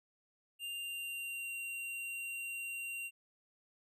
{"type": "tone with pitch glide", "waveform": "square", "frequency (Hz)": [2794, 2759], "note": ["F7", "F7"], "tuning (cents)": [0, -22], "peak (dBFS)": -40, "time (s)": [0.59, 3.11], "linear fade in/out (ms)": 50, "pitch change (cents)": -22, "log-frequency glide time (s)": [0.71, 1.52], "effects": []}